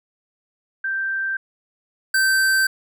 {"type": "tone pair in turn", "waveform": ["sine", "square"], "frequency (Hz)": [1568, 1554.5], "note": ["G6", "G6"], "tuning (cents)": [0, -15], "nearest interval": "unison", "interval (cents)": 15, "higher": "first", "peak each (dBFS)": [-21, -16], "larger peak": "second", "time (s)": [[0.84, 1.37], [2.14, 2.67]], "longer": "neither", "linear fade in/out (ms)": 5, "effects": []}